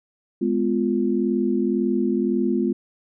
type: chord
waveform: sine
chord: F diminished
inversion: first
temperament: just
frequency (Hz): 209.5 / 251.4 / 349.2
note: Ab3 / Cb4 / F4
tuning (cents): +15 / +31 / 0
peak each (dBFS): -23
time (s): 0.41-2.73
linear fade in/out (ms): 10
effects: none